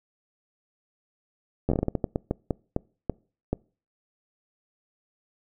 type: slowing click train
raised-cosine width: 2 ms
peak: -11 dBFS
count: 16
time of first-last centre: 1.69-3.53 s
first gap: 11 ms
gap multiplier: 1.3
effects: noise-tail reverb RT60 0.4 s tail -26 dB re dry